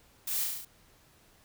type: noise with echo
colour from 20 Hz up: blue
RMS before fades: -34 dBFS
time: 0.27-0.44 s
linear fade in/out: 5 ms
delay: 35 ms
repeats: 6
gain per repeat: -2 dB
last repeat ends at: 0.65 s
effects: pink hiss -62 dBFS RMS until 1.44 s